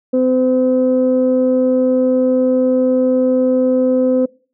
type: tone pair together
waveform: sine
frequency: 256 / 512 Hz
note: C4 / C5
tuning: -38 / -38 cents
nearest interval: octave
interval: 1200 cents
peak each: -13 dBFS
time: 0.13-4.26 s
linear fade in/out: 10 ms
effects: noise-tail reverb RT60 0.4 s tail -24 dB re dry + tanh soft clip ceiling -5 dBFS